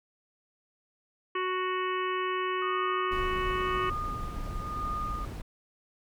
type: harmonic tone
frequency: 370 Hz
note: F#4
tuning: in tune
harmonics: 1 / 3 / 4 / 5 / 6 / 7 / 8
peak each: -32 / -31 / -43 / -38 / -42 / -42 / -42 dBFS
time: 1.35-3.9 s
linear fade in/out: 5 ms
type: tone with tremolo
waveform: sine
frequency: 1223 Hz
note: D#6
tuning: 30 cents flat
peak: -31 dBFS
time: 2.62-5.25 s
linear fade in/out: 0 ms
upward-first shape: sine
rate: 0.97 Hz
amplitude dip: 80%
type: noise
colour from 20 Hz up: brown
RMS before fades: -36 dBFS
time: 3.11-5.42 s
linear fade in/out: 10 ms
effects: none